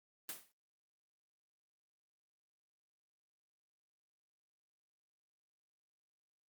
white noise with exponential decay, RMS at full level -40 dBFS, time 0.29-0.52 s, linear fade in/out 1 ms, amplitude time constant 50 ms, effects high-pass 150 Hz 12 dB/octave + Opus 24 kbps

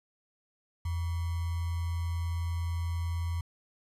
sine tone with sample-and-hold, 84.4 Hz, E2, 41 cents sharp, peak -29 dBFS, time 0.85-3.41 s, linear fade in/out 5 ms, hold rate 1050 Hz, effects resampled to 32000 Hz

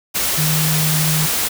sine tone in noise, 155.56 Hz, D#3, in tune, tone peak -17 dBFS, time 0.37-1.27 s, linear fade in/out 20 ms, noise white, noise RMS -19 dBFS, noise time 0.14-1.49 s, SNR -1 dB, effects none

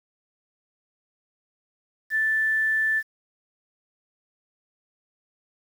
sine tone, 1760 Hz, A6, in tune, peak -20 dBFS, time 2.1-3.03 s, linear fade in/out 50 ms, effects 8-bit

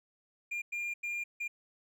triangle tone bursts at uneven times, 2404 Hz, D7, 40 cents sharp, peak -32 dBFS, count 4, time 0.51-0.62 / 0.72-0.94 / 1.03-1.24 / 1.4-1.48 s, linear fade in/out 10 ms, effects none

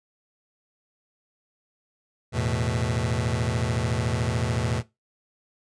sawtooth chord, E suspended fourth, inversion none, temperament just, 82.41 / 109.88 / 123.61 Hz, E2 / A2 / B2, 0 / -2 / +2 cents, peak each -26 / -23 / -23 dBFS, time 2.32-4.83 s, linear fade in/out 50 ms, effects noise-tail reverb RT60 0.2 s tail -18 dB re dry + resampled to 22050 Hz

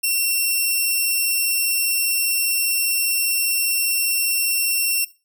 5% pulse tone, 2715 Hz, F7, 50 cents flat, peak -9 dBFS, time 0.03-5.05 s, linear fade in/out 10 ms, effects noise-tail reverb RT60 0.3 s tail -18 dB re dry

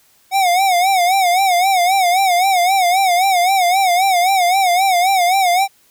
square tone with vibrato, 740 Hz, F#5, in tune, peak -12 dBFS, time 0.31-5.68 s, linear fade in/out 50 ms, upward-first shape sine, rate 3.8 Hz, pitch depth 110 cents each way, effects white hiss -54 dBFS RMS until 5.9 s

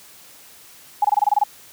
sine tone bursts, 830.6 Hz, G#5, in tune, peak -12 dBFS, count 9, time 1.02-1.438 s, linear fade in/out 5 ms, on 26 ms, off 23 ms, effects white hiss -46 dBFS RMS until 1.72 s + high-pass 60 Hz 12 dB/octave

